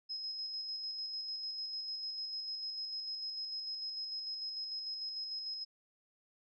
sine tone with tremolo, 5120 Hz, D#8, 49 cents sharp, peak -37 dBFS, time 0.09-5.65 s, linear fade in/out 20 ms, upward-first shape square, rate 6.7 Hz, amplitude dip 30%, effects none

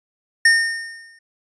square tone with exponential decay, 1828 Hz, A#6, 34 cents flat, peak -9 dBFS, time 0.45-1.19 s, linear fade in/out 5 ms, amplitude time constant 160 ms, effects resampled to 22050 Hz

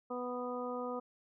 harmonic tone, 247.5 Hz, B3, 4 cents sharp, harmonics 1 / 2 / 3 / 4 / 5, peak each -42 / -39 / -46 / -46 / -44 dBFS, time 0.1-1 s, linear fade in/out 10 ms, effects none

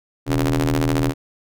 sawtooth ring-modulated tone, 78.4 Hz, D#2, 14 cents sharp, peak -10 dBFS, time 0.26-1.14 s, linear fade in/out 50 ms, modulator 203 Hz, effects none

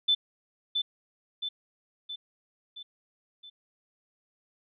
sine tone with echo, 3520 Hz, A7, in tune, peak -20 dBFS, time 0.08-0.15 s, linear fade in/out 10 ms, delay 670 ms, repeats 5, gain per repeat -5 dB, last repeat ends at 3.5 s, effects none

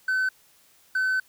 triangle tone pair in turn, 1521 / 1521 Hz, F#6 / F#6, +47 / +47 cents, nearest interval unison, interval 0 cents, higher neither, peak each -19 dBFS, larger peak neither, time 0.08-0.29 / 0.95-1.2 s, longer second, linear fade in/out 5 ms, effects tanh soft clip ceiling -15 dBFS + white hiss -59 dBFS RMS until 1.28 s

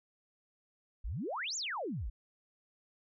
sine exponential two-way sweep, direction up then down, 39.82 to 7420 to 39.82 Hz, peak -35 dBFS, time 1.04-2.1 s, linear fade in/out 10 ms, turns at 1.56 s, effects none

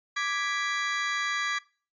35% pulse chord, G# diminished, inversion second, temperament equal, 1174.7 / 1661.2 / 1975.5 Hz, D6 / G#6 / B6, 0 / 0 / 0 cents, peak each -30 dBFS, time 0.16-1.59 s, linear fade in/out 10 ms, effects noise-tail reverb RT60 0.4 s tail -22 dB re dry + resampled to 16000 Hz

